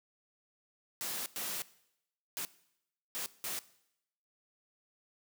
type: noise bursts at uneven times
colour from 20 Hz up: white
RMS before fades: -38 dBFS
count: 5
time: 1.01-1.26 / 1.36-1.62 / 2.37-2.45 / 3.15-3.26 / 3.44-3.59 s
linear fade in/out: 0 ms
effects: noise-tail reverb RT60 0.8 s tail -19 dB re dry + high-pass 150 Hz 12 dB/octave